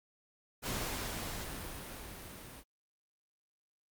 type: noise with level ramp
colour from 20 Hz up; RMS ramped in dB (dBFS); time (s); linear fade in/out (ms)
pink; -36 to -50; 0.62-2.64; 50
effects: Opus 48 kbps